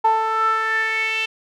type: tone with band-pass filter sweep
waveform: sawtooth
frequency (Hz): 442.5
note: A4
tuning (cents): +10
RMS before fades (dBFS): -20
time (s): 0.04-1.26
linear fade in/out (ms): 10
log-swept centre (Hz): 890 to 2800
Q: 6.5
effects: none